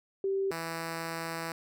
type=tone pair in turn; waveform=sine / 5% pulse; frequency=389.2 / 164.82 Hz; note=G4 / E3; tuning=-12 / 0 cents; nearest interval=octave + minor third; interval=1488 cents; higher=first; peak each=-27 / -23 dBFS; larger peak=second; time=0.24-0.51 / 0.51-1.52 s; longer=second; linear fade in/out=2 ms; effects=none